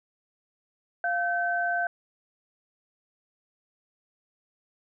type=tone pair together; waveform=sine; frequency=698.5 / 1537.6 Hz; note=F5 / G6; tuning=0 / -34 cents; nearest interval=octave + major second; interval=1366 cents; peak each=-27 dBFS; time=1.04-1.87 s; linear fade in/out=2 ms; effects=none

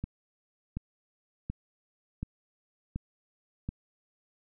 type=click train; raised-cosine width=5 ms; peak=-21 dBFS; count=6; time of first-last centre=0.04-3.69 s; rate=1.37 Hz; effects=none

